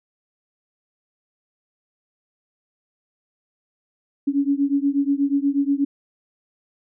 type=beating tone pair; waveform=sine; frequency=277.2 / 285.5 Hz; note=C#4 / D4; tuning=0 / -49 cents; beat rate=8.3 Hz; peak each=-20 / -21 dBFS; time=4.27-5.85 s; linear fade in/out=10 ms; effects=none